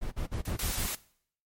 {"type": "noise bursts", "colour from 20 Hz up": "brown", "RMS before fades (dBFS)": -32, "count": 6, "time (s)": [0.01, 0.875], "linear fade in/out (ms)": 20, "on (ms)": 110, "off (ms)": 41}
{"type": "noise with exponential decay", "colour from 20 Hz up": "white", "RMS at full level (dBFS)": -41, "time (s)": [0.45, 0.74], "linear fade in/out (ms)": 5, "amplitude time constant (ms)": 61}
{"type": "noise", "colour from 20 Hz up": "white", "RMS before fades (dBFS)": -34, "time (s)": [0.59, 0.95], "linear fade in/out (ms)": 2}
{"effects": ["noise-tail reverb RT60 0.6 s tail -20 dB re dry", "MP3 64 kbps"]}